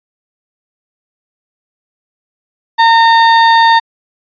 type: tone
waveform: 35% pulse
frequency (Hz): 914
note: A#5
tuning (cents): -34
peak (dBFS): -3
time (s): 2.78-3.8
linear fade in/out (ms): 20
effects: resampled to 11025 Hz